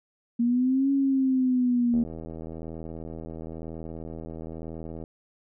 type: linear two-way sweep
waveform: sine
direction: up then down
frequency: 233.1 to 277.2 to 233.1 Hz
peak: -20 dBFS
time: 0.39-2.04 s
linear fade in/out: 10 ms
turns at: 0.91 s
type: click train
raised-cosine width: 2 ms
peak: -25 dBFS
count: 252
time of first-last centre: 1.94-5.039 s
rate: 81 Hz
effects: none